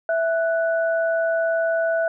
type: tone pair together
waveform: sine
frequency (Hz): 659.3 / 1481.1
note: E5 / F#6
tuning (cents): 0 / +1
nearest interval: octave + major second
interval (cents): 1401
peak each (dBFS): -19 / -26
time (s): 0.09-2.08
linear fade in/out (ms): 2
effects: none